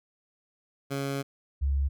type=tone pair in turn; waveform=15% pulse / sine; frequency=138.59 / 69.3 Hz; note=C#3 / C#2; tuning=0 / 0 cents; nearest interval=octave; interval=1200 cents; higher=first; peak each=-23 dBFS; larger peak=neither; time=0.9-1.23 / 1.61-1.89 s; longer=first; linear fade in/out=20 ms; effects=none